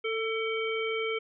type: harmonic tone with a mistuned harmonic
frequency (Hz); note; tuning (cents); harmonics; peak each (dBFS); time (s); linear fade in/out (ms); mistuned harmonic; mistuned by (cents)
445.3; A4; +21; 1 / 3 / 5 / 7; -30 / -38 / -34 / -39; 0.04-1.19; 10; 5; +28
effects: none